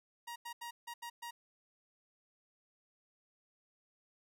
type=tone bursts at uneven times; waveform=sawtooth; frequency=945 Hz; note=A#5; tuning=23 cents sharp; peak=-39 dBFS; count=6; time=0.27-0.36 / 0.45-0.53 / 0.61-0.71 / 0.87-0.94 / 1.02-1.1 / 1.22-1.31 s; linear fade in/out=10 ms; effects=none